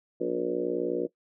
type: harmonic tone with a mistuned harmonic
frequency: 59.9 Hz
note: A#1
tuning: 48 cents sharp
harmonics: 3 / 4 / 5 / 6 / 7 / 8 / 9 / 10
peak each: -41 / -40 / -34 / -30 / -37 / -31 / -37 / -41 dBFS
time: 0.2-1.07 s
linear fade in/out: 10 ms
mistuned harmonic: 5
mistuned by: -49 cents
effects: noise-tail reverb RT60 0.1 s tail -19 dB re dry